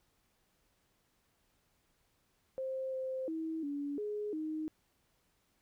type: tone with pitch steps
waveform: sine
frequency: 526 / 522 / 321.6 / 286 / 418.2 / 311.7 Hz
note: C5 / C5 / E4 / D4 / G#4 / D#4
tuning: +9 / -4 / -43 / -46 / +12 / +3 cents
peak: -35 dBFS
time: 2.58-4.68 s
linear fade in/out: 0 ms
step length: 350 ms
effects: pink hiss -75 dBFS RMS until 5.61 s